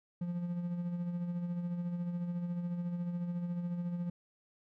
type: tone with tremolo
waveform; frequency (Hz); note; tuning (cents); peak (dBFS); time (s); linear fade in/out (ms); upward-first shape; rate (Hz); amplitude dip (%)
triangle; 174.61; F3; 0; -30; 0.21-4.1; 5; sine; 14; 45
effects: none